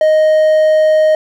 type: tone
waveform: triangle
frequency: 622.3 Hz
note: D#5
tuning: in tune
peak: -5 dBFS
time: 0.01-1.15 s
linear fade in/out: 2 ms
effects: none